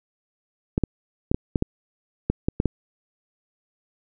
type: clicks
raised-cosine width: 3 ms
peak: -7 dBFS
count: 10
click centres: 0.779 / 0.837 / 1.315 / 1.345 / 1.558 / 1.624 / 2.3 / 2.485 / 2.601 / 2.657 s
effects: none